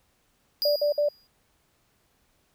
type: tone with exponential decay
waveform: square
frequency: 4873 Hz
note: D#8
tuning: 37 cents flat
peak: -23 dBFS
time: 0.62-1.27 s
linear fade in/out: 0 ms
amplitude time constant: 140 ms
type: tone bursts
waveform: sine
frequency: 587.3 Hz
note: D5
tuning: in tune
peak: -20 dBFS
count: 3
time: 0.65-1.088 s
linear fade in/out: 5 ms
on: 110 ms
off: 54 ms
effects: pink hiss -68 dBFS RMS until 2.54 s